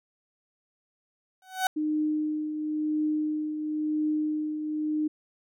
30% pulse tone with exponential growth, 751 Hz, F#5, 26 cents sharp, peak -17 dBFS, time 1.42-1.67 s, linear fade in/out 2 ms, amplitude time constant 54 ms
sine tone with tremolo, 305.6 Hz, D#4, 31 cents flat, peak -23 dBFS, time 1.76-5.08 s, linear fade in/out 10 ms, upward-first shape triangle, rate 0.97 Hz, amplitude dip 55%
effects none

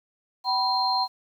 sine tone cluster, 765 / 984 / 4181 Hz, G5 / B5 / C8, -42 / -7 / -2 cents, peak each -26 / -25 / -26 dBFS, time 0.44-1.08 s, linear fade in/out 50 ms, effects 9-bit

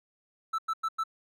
triangle tone bursts, 1318.5 Hz, E6, in tune, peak -25 dBFS, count 4, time 0.53-1.038 s, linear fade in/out 10 ms, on 55 ms, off 96 ms, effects none

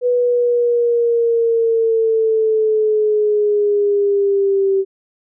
sine linear sweep, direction down, 493.1 to 386.1 Hz, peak -12 dBFS, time 0.01-4.85 s, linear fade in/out 50 ms, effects none

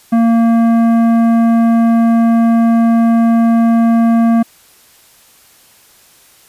sine tone with tanh clipping, 230 Hz, A#3, 23 cents flat, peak -9 dBFS, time 0.12-4.43 s, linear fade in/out 10 ms, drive 12 dB, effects white hiss -46 dBFS RMS until 6.48 s + resampled to 32000 Hz

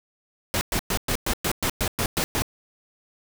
pink noise bursts, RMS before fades -24 dBFS, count 11, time 0.54-2.421 s, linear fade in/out 0 ms, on 71 ms, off 110 ms, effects none

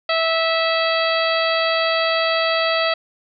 harmonic tone, 654 Hz, E5, 14 cents flat, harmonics 1 / 2 / 3 / 4 / 5 / 6 / 7, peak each -20 / -23 / -25 / -26 / -27 / -28 / -28 dBFS, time 0.09-2.94 s, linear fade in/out 5 ms, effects none

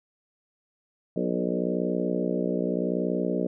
harmonic tone with a mistuned harmonic, 60.8 Hz, B1, 26 cents flat, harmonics 3 / 4 / 5 / 6 / 7 / 8 / 9 / 10, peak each -30 / -31 / -32 / -33 / -33 / -34 / -35 / -35 dBFS, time 1.16-3.47 s, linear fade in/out 5 ms, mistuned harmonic 7, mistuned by +25 cents, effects none

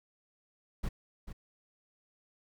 brown noise with echo, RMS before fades -33 dBFS, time 0.83-0.89 s, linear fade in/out 10 ms, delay 440 ms, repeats 1, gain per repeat -10 dB, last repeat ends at 1.33 s, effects none

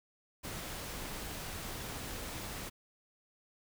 pink noise, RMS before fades -42 dBFS, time 0.43-2.7 s, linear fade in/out 20 ms, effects none

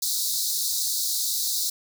pink high-pass noise, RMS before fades -26 dBFS, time 0.02-1.7 s, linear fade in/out 5 ms, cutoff 3800 Hz, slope 96 dB/octave, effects none

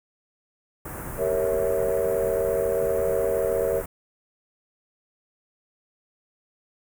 pink band-stop noise, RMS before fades -35 dBFS, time 0.85-3.86 s, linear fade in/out 5 ms, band 1800 to 8900 Hz, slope 24 dB/octave
sine chord, G diminished seventh, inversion none, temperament equal with one note detuned, 392 / 466.2 / 554.4 / 653.6 Hz, G4 / Bb4 / Db5 / Fb5, 0 / 0 / 0 / -15 cents, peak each -29 / -25 / -26 / -29 dBFS, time 1.17-3.83 s, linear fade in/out 50 ms
effects none

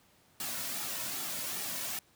white noise with flanger, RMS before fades -37 dBFS, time 0.4-1.99 s, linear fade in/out 2 ms, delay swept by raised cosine 1.9 to 2.53 ms, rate 2.5 Hz, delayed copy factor -0.5, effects pink hiss -65 dBFS RMS until 2.15 s + high-pass 80 Hz 12 dB/octave

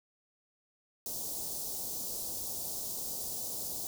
white band-stop noise, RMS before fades -38 dBFS, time 1.06-3.87 s, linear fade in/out 0 ms, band 770 to 4700 Hz, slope 24 dB/octave, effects none

